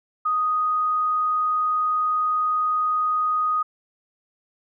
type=tone; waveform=sine; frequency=1245 Hz; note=D#6; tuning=1 cent sharp; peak=-19 dBFS; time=0.25-3.63 s; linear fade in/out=10 ms; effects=none